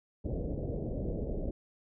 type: low-pass noise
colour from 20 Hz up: pink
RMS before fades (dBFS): -35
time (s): 0.24-1.51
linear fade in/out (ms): 5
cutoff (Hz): 600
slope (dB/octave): 48
effects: none